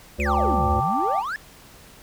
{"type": "harmonic tone", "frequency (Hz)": 72, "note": "D2", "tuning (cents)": -34, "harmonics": [1, 3, 5, 7, 8], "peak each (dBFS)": [-24, -29, -31, -32, -33], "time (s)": [0.18, 0.81], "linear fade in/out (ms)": 20}
{"type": "exponential two-way sweep", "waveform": "triangle", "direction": "down then up", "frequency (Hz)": [2637, 78.3, 1794], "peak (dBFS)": -24, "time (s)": [0.2, 1.36], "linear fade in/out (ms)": 0, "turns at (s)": 0.71}
{"type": "chord", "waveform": "sine", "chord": "G suspended second", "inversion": "none", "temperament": "just", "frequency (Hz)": [784, 882, 1176], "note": ["G5", "A5", "D6"], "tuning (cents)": [0, 4, 2], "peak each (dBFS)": [-23, -29, -25], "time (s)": [0.25, 1.23], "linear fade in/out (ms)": 50}
{"effects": ["pink hiss -48 dBFS RMS until 2.02 s"]}